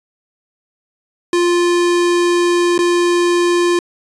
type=tone with dropouts; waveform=square; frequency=349.2 Hz; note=F4; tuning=in tune; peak=-12 dBFS; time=1.33-3.79 s; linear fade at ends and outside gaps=2 ms; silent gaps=2.779-2.789 s; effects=resampled to 22050 Hz